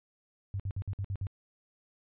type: tone bursts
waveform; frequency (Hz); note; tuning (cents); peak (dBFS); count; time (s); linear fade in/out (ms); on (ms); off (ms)
sine; 98; G2; 0; -31; 7; 0.54-1.269; 0; 57; 55
effects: resampled to 8000 Hz